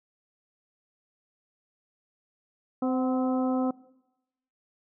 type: harmonic tone with a mistuned harmonic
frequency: 258.3 Hz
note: C4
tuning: 22 cents flat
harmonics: 1 / 2 / 3 / 4 / 5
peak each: -25 / -32 / -35 / -41 / -40 dBFS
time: 2.82-3.71 s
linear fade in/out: 5 ms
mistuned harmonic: 3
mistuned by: -41 cents
effects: noise-tail reverb RT60 0.9 s tail -20 dB re dry